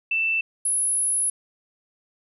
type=tone pair in turn; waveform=sine; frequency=2661 / 10552 Hz; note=E7 / E9; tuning=+16 / +1 cents; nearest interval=2 octaves; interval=2385 cents; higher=second; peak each=-20 dBFS; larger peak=neither; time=0.11-0.41 / 0.65-1.3 s; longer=second; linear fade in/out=5 ms; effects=none